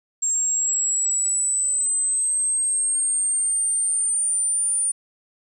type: linear sweep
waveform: sine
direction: up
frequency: 7459 to 9320 Hz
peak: -19 dBFS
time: 0.22-4.92 s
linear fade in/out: 10 ms
effects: 9-bit